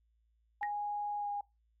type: tone with pitch glide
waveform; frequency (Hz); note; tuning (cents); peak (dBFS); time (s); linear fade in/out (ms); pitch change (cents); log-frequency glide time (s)
sine; 826 to 817; G#5 to G#5; -10 to -29; -34; 0.61-1.41; 5; -19; 1.18-1.29
type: tone with exponential decay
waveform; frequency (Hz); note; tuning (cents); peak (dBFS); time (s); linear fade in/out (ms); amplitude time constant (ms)
sine; 1880; A#6; +14; -33; 0.63-0.72; 0; 18
effects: noise-tail reverb RT60 0.2 s tail -21 dB re dry + added 56 Hz sine -70 dBFS peak until 1.8 s